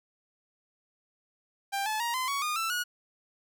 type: tone with pitch steps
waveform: sawtooth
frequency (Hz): 792 / 863.7 / 941.9 / 1027.1 / 1120.1 / 1221.4 / 1332 / 1452.5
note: G5 / A5 / A#5 / C6 / C#6 / D#6 / E6 / F#6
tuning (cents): +18 / -32 / +18 / -32 / +18 / -32 / +18 / -32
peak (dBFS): -25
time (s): 1.72-2.84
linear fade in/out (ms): 20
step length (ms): 140
effects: none